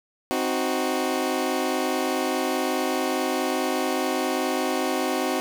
20% pulse chord, C diminished, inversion none, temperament equal, 261.6 / 311.1 / 370 Hz, C4 / Eb4 / Gb4, 0 / 0 / 0 cents, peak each -22 / -24 / -22 dBFS, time 0.31-5.4 s, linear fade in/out 0 ms, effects none

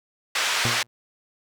pink band-pass noise, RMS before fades -24 dBFS, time 0.35-0.83 s, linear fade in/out 5 ms, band 1200 to 5900 Hz, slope 12 dB/octave
sawtooth tone with exponential decay, 118.7 Hz, A#2, 32 cents sharp, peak -17 dBFS, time 0.65-0.87 s, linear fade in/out 0 ms, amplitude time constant 47 ms
effects none

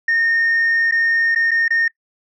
sine tone with dropouts, 1835 Hz, A#6, 28 cents flat, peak -12 dBFS, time 0.08-1.88 s, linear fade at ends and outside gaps 5 ms, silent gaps 0.912-0.921 / 1.349-1.358 / 1.509-1.514 / 1.681-1.705 s, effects noise-tail reverb RT60 0.1 s tail -22 dB re dry + tanh soft clip ceiling -11 dBFS

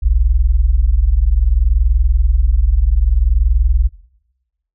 sine tone pair together, 42.4 / 63 Hz, E1 / B1, +50 / +35 cents, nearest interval perfect fifth, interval 685 cents, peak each -12 dBFS, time 0.02-3.89 s, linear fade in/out 20 ms, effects noise-tail reverb RT60 1.0 s tail -23 dB re dry

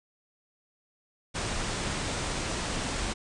pink low-pass noise, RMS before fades -32 dBFS, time 1.34-3.14 s, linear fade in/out 20 ms, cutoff 9300 Hz, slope 96 dB/octave, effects none

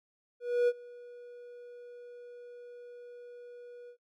triangle tone with ADSR envelope, 484.6 Hz, B4, 33 cents flat, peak -20 dBFS, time 0.4-3.97 s, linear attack 280 ms, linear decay 44 ms, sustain -24 dB, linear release 81 ms, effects noise-tail reverb RT60 0.1 s tail -20 dB re dry

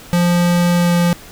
square tone with pitch glide, 174.7 to 173.59 Hz, F3 to F3, +1 to -10 cents, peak -12 dBFS, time 0.13-1.13 s, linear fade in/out 0 ms, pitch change -11 cents, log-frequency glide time 0.75-0.94 s, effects pink hiss -38 dBFS RMS until 1.31 s

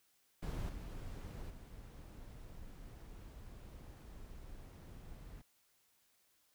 brown noise with level steps, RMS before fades -40 / -46 / -52 dBFS, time 0.42-5.42 s, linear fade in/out 10 ms, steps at 0.69 / 1.5 s, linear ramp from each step 2 ms, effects white hiss -74 dBFS RMS until 6.54 s

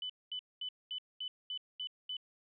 sine tone bursts, 3000 Hz, F#7, 23 cents sharp, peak -37 dBFS, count 8, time 0.02-2.168 s, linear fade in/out 2 ms, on 76 ms, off 220 ms, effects none

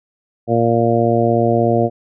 harmonic tone, 116.54 Hz, A#2, in tune, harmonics 1 / 2 / 3 / 4 / 5 / 6, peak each -19 / -19 / -19 / -19 / -19 / -19 dBFS, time 0.47-1.9 s, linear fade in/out 50 ms, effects none

